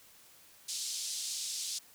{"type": "band-pass noise", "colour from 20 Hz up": "pink", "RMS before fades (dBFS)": -38, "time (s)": [0.68, 1.79], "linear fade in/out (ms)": 10, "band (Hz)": [4000, 9200], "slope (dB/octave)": 24, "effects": ["white hiss -59 dBFS RMS until 1.94 s"]}